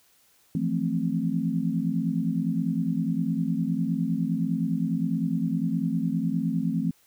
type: chord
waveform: sine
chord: F major seventh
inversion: third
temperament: equal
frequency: 164.81 / 174.61 / 220 / 261.6 Hz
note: E3 / F3 / A3 / C4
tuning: 0 / 0 / 0 / 0 cents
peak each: -29 dBFS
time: 0.55-6.91 s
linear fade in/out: 2 ms
effects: white hiss -62 dBFS RMS until 7.06 s